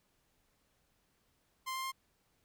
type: tone with pitch steps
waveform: sawtooth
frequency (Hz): 1046 / 1052.7 / 1059.4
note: C6 / C6 / C6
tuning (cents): -1 / +10 / +21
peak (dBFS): -33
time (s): 1.66-1.921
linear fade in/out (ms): 20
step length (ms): 87
effects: pink hiss -75 dBFS RMS until 2.44 s